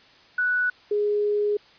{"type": "tone pair in turn", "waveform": "sine", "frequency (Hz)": [1479, 415], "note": ["F#6", "G#4"], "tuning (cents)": [-1, -1], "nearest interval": "octave + minor seventh", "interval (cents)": 2200, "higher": "first", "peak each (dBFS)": -20, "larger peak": "neither", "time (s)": [[0.38, 0.7], [0.91, 1.57]], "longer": "second", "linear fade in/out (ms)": 5, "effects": ["white hiss -53 dBFS RMS until 1.78 s", "resampled to 11025 Hz"]}